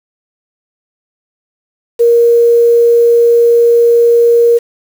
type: tone with quantisation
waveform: sine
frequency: 470.1 Hz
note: A#4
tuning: 15 cents sharp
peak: -4 dBFS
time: 1.99-4.59 s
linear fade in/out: 20 ms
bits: 5
effects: none